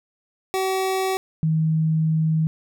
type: tone pair in turn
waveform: 25% pulse / sine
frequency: 380 / 158.67 Hz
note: F#4 / D#3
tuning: +46 / +34 cents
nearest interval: octave + minor third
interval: 1512 cents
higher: first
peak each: -17 dBFS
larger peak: neither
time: 0.54-1.17 / 1.43-2.47 s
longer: second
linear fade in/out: 0 ms
effects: none